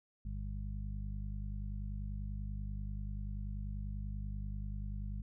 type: harmonic tone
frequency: 50.3 Hz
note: G1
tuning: 45 cents sharp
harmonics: 1 / 2 / 3 / 4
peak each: -39 / -44 / -50 / -49 dBFS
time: 0.25-5.22 s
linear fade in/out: 5 ms
effects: none